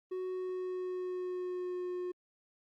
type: tone with pitch glide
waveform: triangle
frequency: 370 to 359.9 Hz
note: F#4 to F#4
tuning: 0 to -48 cents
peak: -33 dBFS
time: 0.11-2.12 s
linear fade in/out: 10 ms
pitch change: -48 cents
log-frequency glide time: 0.3-1.91 s
effects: Opus 32 kbps